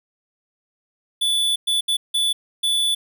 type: tone bursts at uneven times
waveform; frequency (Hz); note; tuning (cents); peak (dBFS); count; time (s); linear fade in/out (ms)
square; 3468; A7; -26; -18; 5; 1.21-1.56 / 1.67-1.81 / 1.88-1.97 / 2.14-2.33 / 2.63-2.95; 10
effects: none